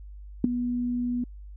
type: tone with ADSR envelope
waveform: sine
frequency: 244.1 Hz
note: B3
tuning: 20 cents flat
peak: -12 dBFS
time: 0.44-1.24 s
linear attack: 3 ms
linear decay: 9 ms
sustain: -13 dB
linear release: 4 ms
effects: added 50 Hz sine -40 dBFS peak until 1.56 s